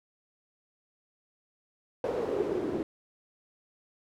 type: noise with band-pass filter sweep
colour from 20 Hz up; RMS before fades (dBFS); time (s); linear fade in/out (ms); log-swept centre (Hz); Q
pink; -31; 2.04-2.83; 2; 510 to 320; 4.6
effects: none